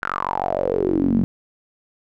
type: tone with band-pass filter sweep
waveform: sawtooth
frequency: 46.51 Hz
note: F#1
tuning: 10 cents sharp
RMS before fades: -21 dBFS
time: 0.02-1.24 s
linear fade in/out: 0 ms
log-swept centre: 1500 to 200 Hz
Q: 7.7
effects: none